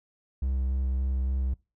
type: tone with vibrato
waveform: triangle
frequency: 65.41 Hz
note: C2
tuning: in tune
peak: -23 dBFS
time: 0.42-1.54 s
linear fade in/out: 5 ms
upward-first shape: square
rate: 3.5 Hz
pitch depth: 13 cents each way
effects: noise-tail reverb RT60 0.3 s tail -24 dB re dry